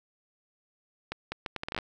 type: accelerating click train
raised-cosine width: 0.3 ms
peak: -17 dBFS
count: 11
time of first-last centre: 1.12-1.787 s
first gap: 200 ms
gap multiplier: 0.71
effects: none